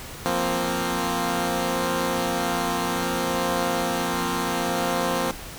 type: chord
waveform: 10% pulse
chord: F suspended fourth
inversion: none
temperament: equal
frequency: 174.61 / 233.1 / 261.6 Hz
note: F3 / Bb3 / C4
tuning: 0 / 0 / 0 cents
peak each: -19 / -20 / -19 dBFS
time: 0.26-5.31 s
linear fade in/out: 0 ms
effects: pink hiss -38 dBFS RMS until 5.58 s